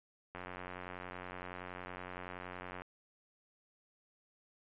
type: click train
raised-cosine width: 0.5 ms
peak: -29 dBFS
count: 225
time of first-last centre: 0.35-2.82 s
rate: 90.7 Hz
effects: resampled to 8000 Hz